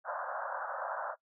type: band-pass noise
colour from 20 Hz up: pink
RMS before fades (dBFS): -38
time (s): 0.04-1.16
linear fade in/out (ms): 50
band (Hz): 550 to 1600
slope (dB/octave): 96
effects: noise-tail reverb RT60 0.1 s tail -20 dB re dry